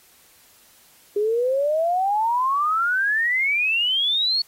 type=exponential sweep; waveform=sine; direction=up; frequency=404.2 to 4435 Hz; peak=-18 dBFS; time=1.16-4.42 s; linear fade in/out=5 ms; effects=white hiss -54 dBFS RMS until 4.47 s + AAC 48 kbps